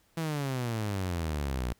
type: exponential sweep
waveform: sawtooth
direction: down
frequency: 167 to 58.27 Hz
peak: -26 dBFS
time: 0.17-1.73 s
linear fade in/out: 5 ms
effects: pink hiss -67 dBFS RMS until 1.79 s